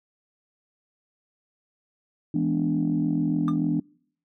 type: chord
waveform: sine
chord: E dominant seventh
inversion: none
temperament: equal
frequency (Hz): 164.81 / 207.7 / 246.9 / 293.7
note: E3 / G#3 / B3 / D4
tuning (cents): 0 / 0 / 0 / 0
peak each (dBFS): -26 / -30 / -27 / -24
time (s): 2.34-3.8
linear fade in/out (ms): 5
type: tone with exponential decay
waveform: triangle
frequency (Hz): 1200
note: D6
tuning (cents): +37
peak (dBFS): -23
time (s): 3.48-3.56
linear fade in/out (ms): 1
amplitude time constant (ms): 17
effects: noise-tail reverb RT60 0.6 s tail -26 dB re dry + tanh soft clip ceiling -14 dBFS